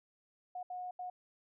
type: tone bursts at uneven times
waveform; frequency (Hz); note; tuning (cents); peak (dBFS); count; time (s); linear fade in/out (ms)
sine; 726; F#5; -33; -39; 3; 0.55-0.63 / 0.7-0.91 / 0.99-1.1; 5
effects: none